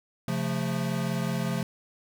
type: chord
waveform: square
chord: Db augmented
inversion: none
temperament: equal with one note detuned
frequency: 135.35 / 174.61 / 220 Hz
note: Db3 / F3 / A3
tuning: -41 / 0 / 0 cents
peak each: -32 / -31 / -33 dBFS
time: 0.28-1.63 s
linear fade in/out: 2 ms
effects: none